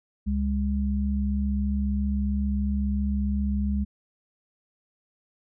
sine tone pair together, 68.94 / 203.8 Hz, C#2 / G#3, -9 / -32 cents, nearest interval octave + perfect fifth, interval 1877 cents, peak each -25 / -26 dBFS, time 0.26-3.85 s, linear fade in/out 20 ms, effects none

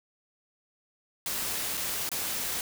white noise with dropouts, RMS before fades -32 dBFS, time 1.26-2.61 s, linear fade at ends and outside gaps 1 ms, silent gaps 1.771-1.774 / 2.091-2.116 s, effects none

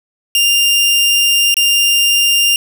sawtooth tone with dropouts, 2797 Hz, F7, 2 cents sharp, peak -6 dBFS, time 0.35-2.56 s, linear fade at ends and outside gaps 1 ms, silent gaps 1.542-1.568 s, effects none

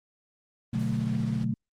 sine chord, B minor seventh, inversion none, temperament equal, 123.47 / 146.83 / 185 / 220 Hz, B2 / D3 / F#3 / A3, 0 / 0 / 0 / 0 cents, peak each -30 / -33 / -33 / -29 dBFS, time 0.73-1.54 s, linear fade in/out 5 ms
pink noise with tremolo, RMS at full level -43 dBFS, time 0.73-1.45 s, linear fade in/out 10 ms, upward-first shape triangle, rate 15 Hz, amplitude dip 30%
violet noise with exponential decay, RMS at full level -39 dBFS, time 0.79-1.58 s, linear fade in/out 5 ms, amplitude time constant 170 ms
effects low-pass 6000 Hz 12 dB/octave + Opus 24 kbps

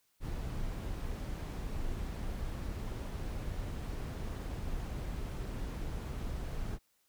brown noise, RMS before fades -38 dBFS, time 0.2-6.79 s, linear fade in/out 50 ms, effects white hiss -74 dBFS RMS until 7.08 s

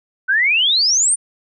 sine exponential sweep, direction up, 1480 to 9340 Hz, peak -12 dBFS, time 0.28-1.16 s, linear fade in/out 20 ms, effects none

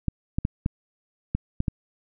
clicks, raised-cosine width 5 ms, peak -11 dBFS, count 7, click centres 0.083 / 0.385 / 0.451 / 0.661 / 1.35 / 1.604 / 1.682 s, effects none

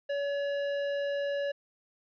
sine tone with tanh clipping, 567 Hz, C#5, 39 cents sharp, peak -31 dBFS, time 0.09-1.52 s, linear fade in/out 10 ms, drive 14 dB, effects resampled to 11025 Hz

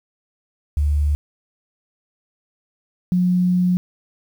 sine tone pair in turn, 73.42 / 180.16 Hz, D2 / F#3, 0 / -46 cents, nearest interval octave + major third, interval 1554 cents, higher second, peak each -15 / -14 dBFS, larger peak second, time 0.77-1.15 / 3.12-3.77 s, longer second, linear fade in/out 0 ms, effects 8-bit

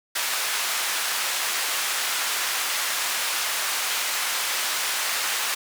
pink band-pass noise, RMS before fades -26 dBFS, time 0.15-5.55 s, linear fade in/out 10 ms, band 1200 to 15000 Hz, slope 12 dB/octave, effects none

